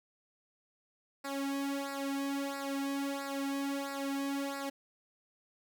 sawtooth tone with flanger, 277.2 Hz, C#4, in tune, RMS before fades -36 dBFS, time 1.24-4.7 s, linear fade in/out 10 ms, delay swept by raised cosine 0.31 to 2.21 ms, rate 1.5 Hz, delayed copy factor -0.9, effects none

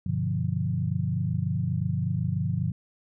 sine chord, G dominant seventh, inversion none, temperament equal, 98 / 123.47 / 146.83 / 174.61 Hz, G2 / B2 / D3 / F3, 0 / 0 / 0 / 0 cents, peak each -30 dBFS, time 0.06-2.72 s, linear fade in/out 5 ms, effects none

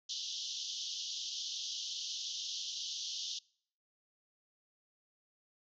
pink band-pass noise, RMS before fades -41 dBFS, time 0.09-3.39 s, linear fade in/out 5 ms, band 3000 to 6400 Hz, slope 96 dB/octave, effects noise-tail reverb RT60 0.6 s tail -25 dB re dry

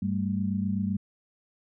sine tone cluster, 98.7 / 195.1 / 223 Hz, G2 / G3 / A3, +12 / -8 / +23 cents, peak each -33 / -27 / -32 dBFS, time 0.02-0.97 s, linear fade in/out 5 ms, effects none

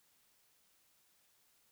silence, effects white hiss -72 dBFS RMS until 1.71 s

